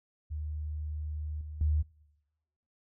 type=tone with level steps; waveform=sine; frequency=76 Hz; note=D#2; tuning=40 cents flat; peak=-33 / -38 / -24 dBFS; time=0.3-1.83 s; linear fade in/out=20 ms; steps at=1.41 / 1.61 s; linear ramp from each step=2 ms; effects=noise-tail reverb RT60 1.0 s tail -25 dB re dry